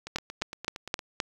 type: two click trains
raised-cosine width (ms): 0.2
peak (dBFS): -10 / -21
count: 5 / 9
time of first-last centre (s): 0.16-1.202 / 0.07-0.992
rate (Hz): 3.84 / 8.68
effects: 7-bit